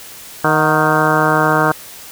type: harmonic tone with a mistuned harmonic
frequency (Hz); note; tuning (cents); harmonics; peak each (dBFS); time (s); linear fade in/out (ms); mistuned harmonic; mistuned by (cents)
155.56; D#3; 0; 1 / 2 / 3 / 4 / 5 / 6 / 7 / 8 / 9 / 10; -20 / -20 / -20 / -20 / -20 / -20 / -20 / -20 / -20 / -20; 0.44-1.72; 5; 5; -59
effects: white hiss -35 dBFS RMS until 2.11 s